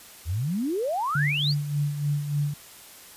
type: exponential sweep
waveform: sine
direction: up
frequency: 74.2 to 5010 Hz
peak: -24 dBFS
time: 0.25-1.55 s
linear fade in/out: 50 ms
type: tone with tremolo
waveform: sine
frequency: 145.6 Hz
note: D3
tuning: 15 cents flat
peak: -21 dBFS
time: 1.15-2.54 s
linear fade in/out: 5 ms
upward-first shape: sine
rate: 3.4 Hz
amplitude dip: 60%
effects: white hiss -47 dBFS RMS until 3.16 s + resampled to 32000 Hz